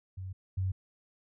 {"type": "tone pair in turn", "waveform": "sine", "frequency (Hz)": [93.9, 94.23], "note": ["F#2", "F#2"], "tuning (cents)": [26, 32], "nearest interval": "unison", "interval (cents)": 6, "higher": "second", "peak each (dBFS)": [-37, -28], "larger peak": "second", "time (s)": [[0.17, 0.33], [0.57, 0.72]], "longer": "first", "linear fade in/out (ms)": 10, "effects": []}